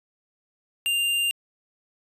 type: tone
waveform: square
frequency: 2794 Hz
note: F7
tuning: in tune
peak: -22 dBFS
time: 0.86-1.31 s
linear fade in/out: 0 ms
effects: resampled to 32000 Hz